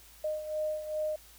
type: beating tone pair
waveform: sine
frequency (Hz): 614 / 616.5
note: D#5 / D#5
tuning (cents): -23 / -16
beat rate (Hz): 2.5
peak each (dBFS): -32 / -38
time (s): 0.24-1.16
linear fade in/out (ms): 5
effects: added 56 Hz sine -59 dBFS peak until 1.38 s + white hiss -56 dBFS RMS until 1.38 s